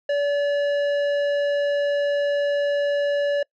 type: tone with tanh clipping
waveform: sine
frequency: 574 Hz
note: D5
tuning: 40 cents flat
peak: -21 dBFS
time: 0.09-3.43 s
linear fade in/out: 5 ms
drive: 12 dB
effects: noise-tail reverb RT60 0.1 s tail -26 dB re dry